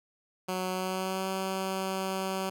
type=tone with pitch glide; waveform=10% pulse; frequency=185 to 190.53 Hz; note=F#3 to G3; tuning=0 to -49 cents; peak=-22 dBFS; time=0.48-2.5 s; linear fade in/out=10 ms; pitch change=+51 cents; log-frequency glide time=0.71-1.28 s; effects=none